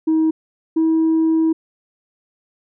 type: tone pair in turn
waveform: sine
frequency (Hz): 317.9 / 322.2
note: D#4 / E4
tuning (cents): +37 / -39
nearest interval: unison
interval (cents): 24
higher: second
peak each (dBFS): -11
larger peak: neither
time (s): 0.07-0.31 / 0.76-1.53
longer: second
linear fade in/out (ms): 10
effects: tanh soft clip ceiling -11 dBFS